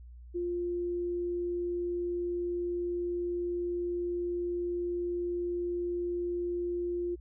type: tone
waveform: sine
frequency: 350 Hz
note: F4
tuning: 4 cents sharp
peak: -30 dBFS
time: 0.34-7.16 s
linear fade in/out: 20 ms
effects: added 60 Hz sine -46 dBFS peak until 7.2 s